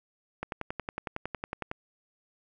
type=click train; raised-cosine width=0.5 ms; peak=-18 dBFS; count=15; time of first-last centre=0.43-1.714 s; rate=10.9 Hz; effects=none